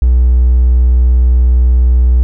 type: tone with hard clipping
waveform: triangle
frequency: 61.74 Hz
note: B1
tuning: in tune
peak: -5 dBFS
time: 0.02-2.23 s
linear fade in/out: 0 ms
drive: 3 dB
effects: none